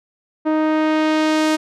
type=tone with low-pass filter sweep; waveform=sawtooth; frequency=311.1 Hz; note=D#4; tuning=in tune; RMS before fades=-17 dBFS; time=0.45-1.57 s; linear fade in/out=20 ms; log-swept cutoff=1100 to 9300 Hz; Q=0.7; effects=none